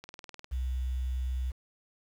click train, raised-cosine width 0.2 ms, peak -27 dBFS, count 9, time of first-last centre 0.04-0.444 s, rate 19.8 Hz
sine tone, 63.6 Hz, C2, 48 cents flat, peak -29 dBFS, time 0.51-1.52 s, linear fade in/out 20 ms
effects 9-bit

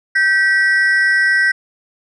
triangle ring-modulated tone, 1746 Hz, A6, 14 cents flat, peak -6 dBFS, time 0.15-1.52 s, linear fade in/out 10 ms, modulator 188 Hz, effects resampled to 22050 Hz

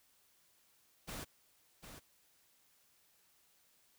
pink noise with echo, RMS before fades -45 dBFS, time 1.07-1.25 s, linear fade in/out 20 ms, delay 750 ms, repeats 1, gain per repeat -8 dB, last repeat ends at 2 s, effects white hiss -71 dBFS RMS until 3.98 s

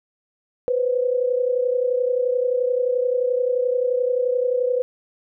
sine tone pair together, 493.9 / 525.4 Hz, B4 / C5, 0 / +7 cents, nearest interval minor second, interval 107 cents, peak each -19 / -24 dBFS, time 0.68-4.82 s, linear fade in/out 0 ms, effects none

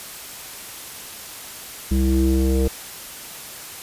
square tone with low-pass filter sweep, 65.8 Hz, C2, 10 cents sharp, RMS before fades -18 dBFS, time 1.91-2.68 s, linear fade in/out 5 ms, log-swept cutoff 270 to 450 Hz, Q 4.6, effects white hiss -36 dBFS RMS until 3.82 s + resampled to 32000 Hz

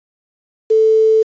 sine tone with quantisation, 440 Hz, A4, in tune, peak -8 dBFS, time 0.7-1.23 s, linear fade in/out 10 ms, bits 6, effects resampled to 16000 Hz

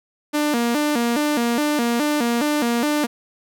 sawtooth tone with vibrato, 265.1 Hz, C4, 23 cents sharp, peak -14 dBFS, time 0.33-3.07 s, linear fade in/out 20 ms, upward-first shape square, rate 2.4 Hz, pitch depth 200 cents each way, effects none

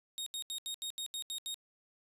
sawtooth tone bursts, 3729 Hz, A#7, in tune, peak -34 dBFS, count 9, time 0.18-1.543 s, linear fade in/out 0 ms, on 83 ms, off 77 ms, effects resampled to 32000 Hz + 11-bit

